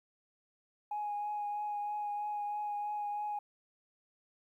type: tone with vibrato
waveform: sine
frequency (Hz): 830.6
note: G#5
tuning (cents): 0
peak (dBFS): -33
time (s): 0.91-3.39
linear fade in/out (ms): 5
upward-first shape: triangle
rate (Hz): 3.1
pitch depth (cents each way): 18
effects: tanh soft clip ceiling -30 dBFS + 12-bit